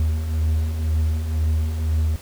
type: beating tone pair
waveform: triangle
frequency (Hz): 77 / 79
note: D#2 / D#2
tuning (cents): -17 / +27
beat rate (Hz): 2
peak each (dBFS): -26 / -17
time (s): 0-2.16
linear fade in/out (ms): 0
effects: pink hiss -43 dBFS RMS until 2.21 s